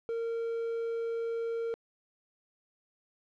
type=tone with quantisation; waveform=triangle; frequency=460.4 Hz; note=A#4; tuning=22 cents flat; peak=-29 dBFS; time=0.09-1.74 s; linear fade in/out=0 ms; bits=9; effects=low-pass 4000 Hz 12 dB/octave